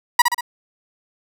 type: tone with echo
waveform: 30% pulse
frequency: 966 Hz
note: B5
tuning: 39 cents flat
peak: -5 dBFS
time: 0.19-0.22 s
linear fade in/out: 5 ms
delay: 63 ms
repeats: 3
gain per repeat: -5 dB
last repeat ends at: 0.409 s
effects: none